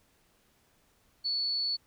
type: tone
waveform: sine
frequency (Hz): 4435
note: C#8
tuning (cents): 0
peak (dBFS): -28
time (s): 1.24-1.77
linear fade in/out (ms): 20
effects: pink hiss -68 dBFS RMS until 1.86 s